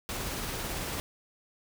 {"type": "noise with tremolo", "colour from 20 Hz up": "pink", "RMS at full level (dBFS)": -34, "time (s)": [0.09, 1], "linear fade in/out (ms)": 0, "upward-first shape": "triangle", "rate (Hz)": 18, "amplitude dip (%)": 25, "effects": []}